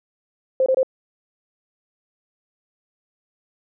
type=tone bursts; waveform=sine; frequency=523.3 Hz; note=C5; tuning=in tune; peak=-14 dBFS; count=3; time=0.6-0.831 s; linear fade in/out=2 ms; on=61 ms; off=24 ms; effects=none